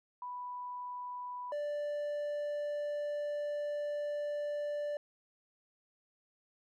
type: tone pair in turn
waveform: sine / triangle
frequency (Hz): 987.8 / 587.3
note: B5 / D5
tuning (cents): 0 / 0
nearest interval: major sixth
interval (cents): 900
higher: first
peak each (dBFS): -39 / -32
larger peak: second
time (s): 0.22-1.52 / 1.52-4.97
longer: second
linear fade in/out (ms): 2
effects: none